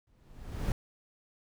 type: noise with exponential growth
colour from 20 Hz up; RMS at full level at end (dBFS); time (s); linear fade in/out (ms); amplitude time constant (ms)
brown; -28; 0.07-0.72; 1; 140
effects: none